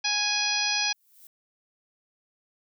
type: harmonic tone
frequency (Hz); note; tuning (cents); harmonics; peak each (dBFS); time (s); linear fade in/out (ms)
830.6; G#5; 0; 1 / 2 / 3 / 4 / 5 / 6 / 7; -34 / -34 / -29 / -33 / -32 / -29 / -32; 0.04-0.93; 10
type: noise with exponential growth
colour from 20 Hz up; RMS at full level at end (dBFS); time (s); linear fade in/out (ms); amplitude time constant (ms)
violet; -48; 0.76-1.27; 1; 110
effects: none